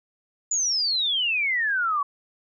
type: exponential sweep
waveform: sine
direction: down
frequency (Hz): 7050 to 1108.7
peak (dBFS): -21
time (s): 0.51-2.03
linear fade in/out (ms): 5
effects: none